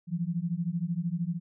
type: beating tone pair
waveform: sine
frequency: 164.81 / 177.81 Hz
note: E3 / F3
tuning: 0 / +31 cents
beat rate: 13 Hz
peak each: -31 dBFS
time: 0.07-1.4 s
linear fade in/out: 50 ms
effects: none